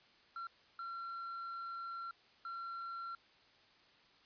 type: tone bursts at uneven times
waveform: triangle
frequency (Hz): 1364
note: F6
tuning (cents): -41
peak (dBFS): -40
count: 3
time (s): 0.36-0.47 / 0.79-2.11 / 2.45-3.15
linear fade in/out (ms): 2
effects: white hiss -66 dBFS RMS until 4.25 s + resampled to 11025 Hz